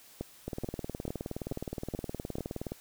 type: two click trains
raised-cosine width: 2 ms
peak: -22 / -21 dBFS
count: 44 / 6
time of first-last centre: 0.48-2.72 / 0.21-2.384 s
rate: 19.2 / 2.3 Hz
effects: white hiss -56 dBFS RMS until 2.8 s

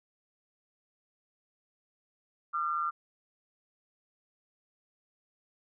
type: tone pair together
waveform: sine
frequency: 1204 / 1362.5 Hz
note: D6 / F6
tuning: +43 / -43 cents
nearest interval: major second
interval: 214 cents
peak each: -31 / -32 dBFS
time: 2.53-2.91 s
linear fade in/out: 20 ms
effects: none

